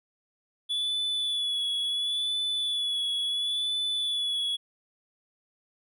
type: tone with vibrato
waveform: triangle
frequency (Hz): 3429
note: A7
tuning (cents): -45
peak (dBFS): -25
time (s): 0.69-4.57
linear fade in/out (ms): 20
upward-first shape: sine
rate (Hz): 0.72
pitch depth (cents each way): 34
effects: none